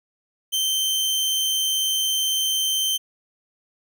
sawtooth tone, 3111 Hz, G7, 14 cents flat, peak -17 dBFS, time 0.52-2.98 s, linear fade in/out 20 ms, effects none

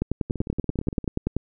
two click trains, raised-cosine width 3 ms, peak -10 / -19 dBFS, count 15 / 14, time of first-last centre 0.02-1.366 / 0.3-1.043 s, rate 10.4 / 17.5 Hz, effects none

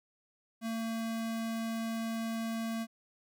square tone, 226.3 Hz, A3, 49 cents sharp, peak -34 dBFS, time 0.61-2.87 s, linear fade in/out 50 ms, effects none

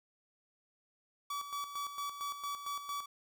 45% pulse tone with tremolo, 1144 Hz, D6, 46 cents flat, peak -36 dBFS, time 1.3-3.06 s, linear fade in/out 5 ms, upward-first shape square, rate 4.4 Hz, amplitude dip 60%, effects none

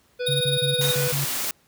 harmonic tone, 493.9 Hz, B4, in tune, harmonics 1 / 3 / 5 / 7 / 9 / 10, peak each -25 / -35 / -39 / -42 / -44 / -45 dBFS, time 0.19-1.13 s, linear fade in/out 20 ms
square tone with tremolo, 3729 Hz, A#7, in tune, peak -20 dBFS, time 0.26-0.95 s, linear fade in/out 10 ms, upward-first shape triangle, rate 19 Hz, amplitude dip 80%
sine tone bursts, 140 Hz, C#3, 18 cents sharp, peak -24 dBFS, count 6, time 0.28-1.25 s, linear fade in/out 10 ms, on 130 ms, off 38 ms
white high-pass noise, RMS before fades -27 dBFS, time 0.81-1.51 s, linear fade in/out 2 ms, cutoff 150 Hz, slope 12 dB/octave
effects pink hiss -61 dBFS RMS until 1.67 s + high-pass 60 Hz 12 dB/octave

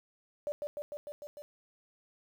sine tone with echo, 587.3 Hz, D5, in tune, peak -31 dBFS, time 0.47-0.52 s, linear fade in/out 0 ms, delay 150 ms, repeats 6, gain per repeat -2 dB, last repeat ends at 1.42 s, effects 10-bit

